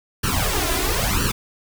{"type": "noise with flanger", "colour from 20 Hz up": "pink", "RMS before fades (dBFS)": -21, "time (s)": [0.23, 1.32], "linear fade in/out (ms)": 10, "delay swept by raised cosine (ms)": [0.68, 2.98], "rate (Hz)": 1, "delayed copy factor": 1, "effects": []}